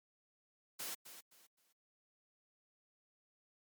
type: noise with echo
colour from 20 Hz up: white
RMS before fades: -43 dBFS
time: 0.79-0.95 s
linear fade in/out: 10 ms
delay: 260 ms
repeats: 3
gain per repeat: -11 dB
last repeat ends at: 1.73 s
effects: high-pass 200 Hz 12 dB/octave + MP3 96 kbps